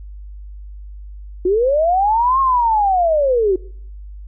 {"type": "linear two-way sweep", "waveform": "sine", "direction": "up then down", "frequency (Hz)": [349.2, 1087, 358.5], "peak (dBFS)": -12, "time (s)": [1.45, 3.56], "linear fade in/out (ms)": 5, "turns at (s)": 2.4, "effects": ["noise-tail reverb RT60 0.6 s tail -22 dB re dry", "added 50 Hz sine -31 dBFS peak until 4.27 s"]}